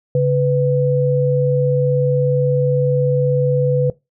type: tone pair together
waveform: sine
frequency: 139.6 / 497.5 Hz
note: C#3 / B4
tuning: +13 / +13 cents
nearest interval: octave + minor seventh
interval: 2200 cents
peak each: -15 dBFS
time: 0.15-3.9 s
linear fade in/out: 2 ms
effects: noise-tail reverb RT60 0.2 s tail -20 dB re dry